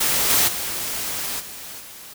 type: noise with level steps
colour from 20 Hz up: white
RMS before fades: -20 / -17 / -27 / -36 / -40 dBFS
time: 0-2.14 s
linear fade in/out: 10 ms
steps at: 0.29 / 0.47 / 1.39 / 1.79 s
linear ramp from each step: 20 ms
effects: none